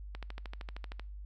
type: click train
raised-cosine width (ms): 0.3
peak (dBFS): -27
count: 12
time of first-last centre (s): 0.15-0.996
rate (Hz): 13
effects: noise-tail reverb RT60 0.4 s tail -24 dB re dry + added 50 Hz sine -42 dBFS peak until 1.25 s